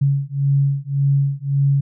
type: beating tone pair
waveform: sine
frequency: 138.59 / 140.39 Hz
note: C#3 / C#3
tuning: 0 / +22 cents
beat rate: 1.8 Hz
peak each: -18 dBFS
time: 0.01-1.81 s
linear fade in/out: 10 ms
effects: none